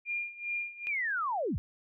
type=tone with tremolo; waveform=sine; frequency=2406 Hz; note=D7; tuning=41 cents sharp; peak=-30 dBFS; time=0.05-0.9 s; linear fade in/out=50 ms; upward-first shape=sine; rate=2.5 Hz; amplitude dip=85%
type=linear sweep; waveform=sine; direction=down; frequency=2472 to 42.58 Hz; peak=-29 dBFS; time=0.87-1.58 s; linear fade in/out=0 ms
effects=none